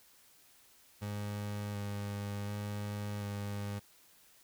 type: tone with vibrato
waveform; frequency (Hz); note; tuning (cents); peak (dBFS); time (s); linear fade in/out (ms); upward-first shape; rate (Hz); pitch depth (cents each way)
30% pulse; 102.5; G#2; -22; -34; 1.01-3.8; 20; square; 0.68; 12
effects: white hiss -63 dBFS RMS until 4.43 s